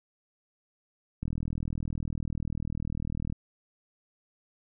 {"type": "click train", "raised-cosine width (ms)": 5, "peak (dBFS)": -21, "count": 85, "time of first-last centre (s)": [1.23, 3.325], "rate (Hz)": 40.1, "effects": []}